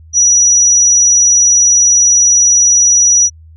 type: tone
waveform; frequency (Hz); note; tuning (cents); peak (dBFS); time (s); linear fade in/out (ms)
sine; 5840; F#8; -24; -5; 0.13-3.3; 50
effects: added 80 Hz sine -35 dBFS peak until 3.56 s